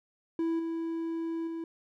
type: tone with level steps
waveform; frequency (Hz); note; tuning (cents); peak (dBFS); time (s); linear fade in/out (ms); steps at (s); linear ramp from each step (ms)
triangle; 329.6; E4; 0; -25 / -29 / -32; 0.39-1.64; 2; 0.59 / 1.47; 5
effects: none